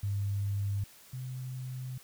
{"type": "tone pair in turn", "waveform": "sine", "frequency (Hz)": [100.3, 128.1], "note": ["G2", "C3"], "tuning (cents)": [40, -36], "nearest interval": "major third", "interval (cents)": 424, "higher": "second", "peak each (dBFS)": [-29, -36], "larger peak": "first", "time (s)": [[0.03, 0.84], [1.13, 1.98]], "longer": "second", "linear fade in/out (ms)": 5, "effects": ["white hiss -56 dBFS RMS until 2.03 s"]}